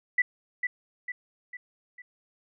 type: tone with echo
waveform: sine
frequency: 1975.5 Hz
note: B6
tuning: in tune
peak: -19 dBFS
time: 0.18-0.22 s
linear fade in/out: 5 ms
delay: 450 ms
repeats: 4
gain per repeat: -6 dB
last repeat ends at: 2.02 s
effects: none